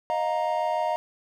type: chord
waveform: triangle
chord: Eb suspended second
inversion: none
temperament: equal with one note detuned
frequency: 622.3 / 709 / 932.3 Hz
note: Eb5 / F5 / Bb5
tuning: 0 / +26 / 0 cents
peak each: -26 dBFS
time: 0.1-0.96 s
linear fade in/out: 0 ms
effects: none